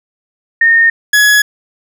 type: tone pair in turn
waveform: sine / 40% pulse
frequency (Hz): 1835 / 1684.7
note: A#6 / G#6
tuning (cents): -28 / +24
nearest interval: minor second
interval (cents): 148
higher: first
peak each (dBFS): -5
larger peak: neither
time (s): 0.61-0.9 / 1.13-1.42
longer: neither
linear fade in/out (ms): 5
effects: none